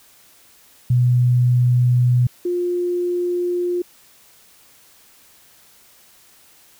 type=tone pair in turn; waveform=sine; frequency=123.47 / 353.7 Hz; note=B2 / F4; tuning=0 / +22 cents; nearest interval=octave + tritone; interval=1822 cents; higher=second; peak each=-12 / -18 dBFS; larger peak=first; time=0.9-2.27 / 2.45-3.82 s; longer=neither; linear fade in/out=5 ms; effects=white hiss -51 dBFS RMS until 6.79 s